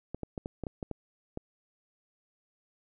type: clicks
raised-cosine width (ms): 2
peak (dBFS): -22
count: 9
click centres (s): 0.146 / 0.233 / 0.378 / 0.459 / 0.637 / 0.668 / 0.828 / 0.913 / 1.374
effects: none